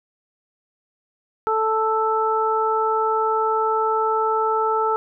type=harmonic tone; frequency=440 Hz; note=A4; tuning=in tune; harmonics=1 / 2 / 3; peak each=-22 / -22 / -22 dBFS; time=1.47-4.96 s; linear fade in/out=0 ms; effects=none